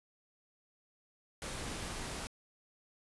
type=noise; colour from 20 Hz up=pink; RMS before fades=-41 dBFS; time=1.42-2.27 s; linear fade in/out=0 ms; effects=resampled to 24000 Hz